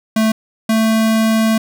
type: tone pair in turn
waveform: square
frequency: 220 / 221.8 Hz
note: A3 / A3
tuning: 0 / +14 cents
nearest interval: unison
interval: 14 cents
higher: second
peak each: -12 dBFS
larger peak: neither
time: 0.16-0.32 / 0.69-1.58 s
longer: second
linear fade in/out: 5 ms
effects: none